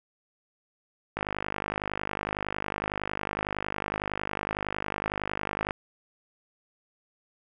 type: click train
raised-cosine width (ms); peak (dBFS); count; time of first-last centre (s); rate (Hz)
0.5; -14; 232; 1.17-5.708; 50.9
effects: none